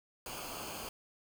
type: noise with comb filter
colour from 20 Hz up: pink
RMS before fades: -43 dBFS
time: 0.26-0.89 s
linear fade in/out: 2 ms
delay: 0.53 ms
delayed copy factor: -0.7
effects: none